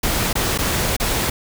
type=noise with dropouts; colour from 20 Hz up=pink; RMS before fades=-20 dBFS; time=0.03-1.3 s; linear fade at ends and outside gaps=5 ms; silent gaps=0.33-0.353 / 0.578-0.586 / 0.966-0.999 s; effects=none